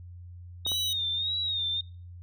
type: tone with vibrato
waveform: sine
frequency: 3729 Hz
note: A#7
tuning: in tune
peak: -27 dBFS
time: 0.65-1.81 s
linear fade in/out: 5 ms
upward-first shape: sine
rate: 1.7 Hz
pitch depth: 80 cents each way
type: clicks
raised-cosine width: 1 ms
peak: -26 dBFS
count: 2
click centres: 0.665 / 0.718 s
type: tone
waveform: 10% pulse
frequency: 3008 Hz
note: F#7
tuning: 28 cents sharp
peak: -25 dBFS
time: 0.67-0.93 s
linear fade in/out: 2 ms
effects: noise-tail reverb RT60 0.4 s tail -24 dB re dry + added 88 Hz sine -42 dBFS peak until 2.22 s